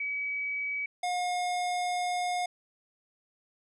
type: tone pair in turn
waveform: sine / square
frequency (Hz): 2277 / 717.2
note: C#7 / F5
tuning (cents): +46 / +46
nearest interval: octave + minor sixth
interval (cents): 2000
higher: first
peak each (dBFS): -30 / -29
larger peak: second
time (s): 0-0.86 / 1.03-2.46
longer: second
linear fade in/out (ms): 5
effects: resampled to 24000 Hz